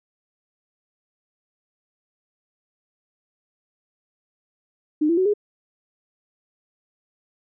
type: tone with pitch steps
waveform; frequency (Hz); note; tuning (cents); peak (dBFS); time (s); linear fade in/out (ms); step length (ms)
sine; 303.5 / 336.8 / 373.7 / 414.6; D#4 / E4 / F#4 / G#4; -43 / +37 / +17 / -3; -16; 5.01-5.338; 10; 82
effects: none